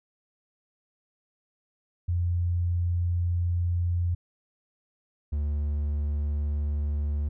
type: tone pair in turn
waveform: sine / triangle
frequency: 87.31 / 73.42 Hz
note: F2 / D2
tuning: 0 / 0 cents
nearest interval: minor third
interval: 300 cents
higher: first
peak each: -23 / -23 dBFS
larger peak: neither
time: 2.08-4.15 / 5.32-7.29 s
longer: first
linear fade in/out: 10 ms
effects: none